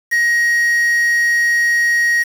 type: tone with quantisation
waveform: triangle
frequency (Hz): 1885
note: A#6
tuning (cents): +19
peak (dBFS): -10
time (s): 0.11-2.24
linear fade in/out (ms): 20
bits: 5
effects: none